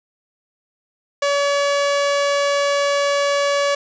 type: tone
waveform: sawtooth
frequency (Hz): 568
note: C#5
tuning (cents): +42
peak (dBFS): -12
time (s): 1.22-3.75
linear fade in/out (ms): 5
effects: resampled to 16000 Hz + 7-bit

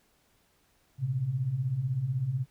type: beating tone pair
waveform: sine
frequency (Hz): 116.54 / 132.54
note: A#2 / C3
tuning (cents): 0 / +23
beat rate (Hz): 16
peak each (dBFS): -34 / -28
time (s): 0.98-2.46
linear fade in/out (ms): 50
effects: pink hiss -68 dBFS RMS until 2.5 s

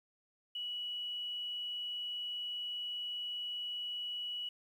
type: tone with quantisation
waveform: sine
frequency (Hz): 2935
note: F#7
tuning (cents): -15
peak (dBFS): -37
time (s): 0.55-4.49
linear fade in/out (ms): 5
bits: 11
effects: none

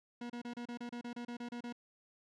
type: tone bursts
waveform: 40% pulse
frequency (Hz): 239.8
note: A#3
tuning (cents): +49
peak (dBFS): -40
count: 13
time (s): 0.21-1.726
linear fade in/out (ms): 5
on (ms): 88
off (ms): 31
effects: low-pass 5000 Hz 12 dB/octave

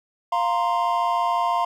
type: chord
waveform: triangle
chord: F suspended fourth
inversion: none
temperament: equal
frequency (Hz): 698.5 / 932.3 / 1046.5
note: F5 / Bb5 / C6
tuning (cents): 0 / 0 / 0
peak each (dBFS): -22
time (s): 0.32-1.65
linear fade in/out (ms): 5
effects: none

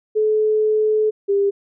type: tone pair in turn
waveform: sine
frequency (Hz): 430.3 / 399.7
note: A4 / G4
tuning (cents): -39 / +34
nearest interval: minor second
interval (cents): 127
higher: first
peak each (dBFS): -14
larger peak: neither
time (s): 0.15-1.11 / 1.28-1.51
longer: first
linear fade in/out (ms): 20
effects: none

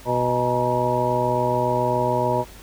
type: harmonic tone with a mistuned harmonic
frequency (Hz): 123.47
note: B2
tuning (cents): 0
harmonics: 1 / 2 / 3 / 4 / 5 / 7 / 8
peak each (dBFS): -27 / -30 / -27 / -27 / -24 / -28 / -24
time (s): 0.05-2.45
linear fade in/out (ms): 50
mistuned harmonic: 8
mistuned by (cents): -65
effects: added 50 Hz sine -45 dBFS peak until 2.62 s + pink hiss -45 dBFS RMS until 2.62 s

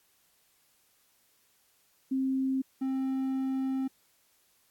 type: tone pair in turn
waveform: sine / triangle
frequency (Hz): 264.9 / 264.9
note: C4 / C4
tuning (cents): +22 / +22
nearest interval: unison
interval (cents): 0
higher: neither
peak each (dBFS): -26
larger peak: neither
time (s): 2.11-2.62 / 2.81-3.88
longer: second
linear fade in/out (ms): 10
effects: white hiss -68 dBFS RMS until 4.7 s + AAC 64 kbps

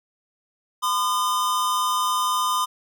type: tone pair together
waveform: square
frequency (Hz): 1019 / 1215.3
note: C6 / D#6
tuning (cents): -46 / -41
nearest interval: minor third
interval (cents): 305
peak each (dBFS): -24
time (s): 0.82-2.66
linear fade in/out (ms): 20
effects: none

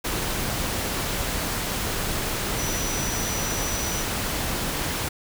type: tone in noise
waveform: sine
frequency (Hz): 5900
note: F#8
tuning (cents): -6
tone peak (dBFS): -31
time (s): 2.58-4.03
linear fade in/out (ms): 10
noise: pink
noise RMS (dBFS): -27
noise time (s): 0.04-5.09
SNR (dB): -7
effects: none

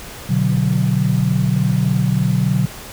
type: chord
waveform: sine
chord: B minor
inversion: none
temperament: equal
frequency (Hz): 123.47 / 146.83 / 185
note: B2 / D3 / F#3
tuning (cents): 0 / 0 / 0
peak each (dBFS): -18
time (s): 0.29-2.66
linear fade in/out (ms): 10
effects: pink hiss -34 dBFS RMS until 2.92 s

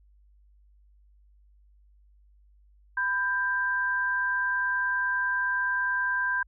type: tone pair together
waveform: sine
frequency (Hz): 1000 / 1582.4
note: B5 / G6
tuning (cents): +21 / +16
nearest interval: minor sixth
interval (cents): 795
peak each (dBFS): -31 / -25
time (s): 2.97-6.43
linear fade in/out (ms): 5
effects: added 50 Hz sine -56 dBFS peak until 6.47 s

